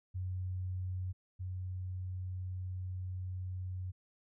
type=tone pair in turn; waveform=sine; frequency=92.1 / 92.1 Hz; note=F#2 / F#2; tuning=-7 / -7 cents; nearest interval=unison; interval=0 cents; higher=neither; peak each=-35 / -37 dBFS; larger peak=first; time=0.14-1.13 / 1.39-3.92 s; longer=second; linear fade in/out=20 ms; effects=none